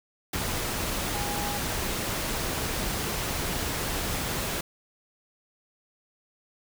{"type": "tone in noise", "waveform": "sine", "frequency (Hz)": 820, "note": "G#5", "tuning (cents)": -22, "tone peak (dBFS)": -34, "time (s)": [1.14, 1.58], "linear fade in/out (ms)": 5, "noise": "pink", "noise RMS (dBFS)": -30, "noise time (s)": [0.33, 4.61], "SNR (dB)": -7, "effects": []}